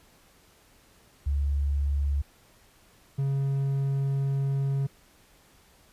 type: tone pair in turn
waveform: sine / triangle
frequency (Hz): 70.8 / 137.49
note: C#2 / C#3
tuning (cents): +37 / -14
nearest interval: major seventh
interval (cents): 1149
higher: second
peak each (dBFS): -23 / -22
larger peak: second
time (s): 1.26-2.22 / 3.18-4.87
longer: second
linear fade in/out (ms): 10
effects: pink hiss -59 dBFS RMS until 5.92 s + resampled to 32000 Hz